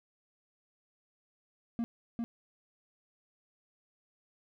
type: tone with echo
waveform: triangle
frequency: 233.1 Hz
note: A#3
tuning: in tune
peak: -28 dBFS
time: 1.79-1.84 s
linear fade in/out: 0 ms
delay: 400 ms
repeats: 1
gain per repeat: -2 dB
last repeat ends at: 2.24 s
effects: none